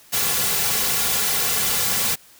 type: noise with comb filter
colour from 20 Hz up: white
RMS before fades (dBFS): -21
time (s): 0.12-2.16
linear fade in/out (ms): 20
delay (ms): 3.2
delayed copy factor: -0.7
effects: white hiss -50 dBFS RMS until 2.39 s